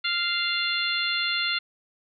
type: harmonic tone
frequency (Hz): 696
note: F5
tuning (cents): -6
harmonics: 2 / 3 / 4 / 5 / 6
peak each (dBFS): -30 / -30 / -30 / -30 / -30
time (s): 0.04-1.59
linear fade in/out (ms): 10
effects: none